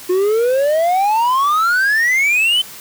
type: exponential sweep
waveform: triangle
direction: up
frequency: 355 to 3099 Hz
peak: -10 dBFS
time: 0.09-2.62 s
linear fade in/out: 10 ms
effects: white hiss -35 dBFS RMS until 2.8 s + high-pass 60 Hz 12 dB/octave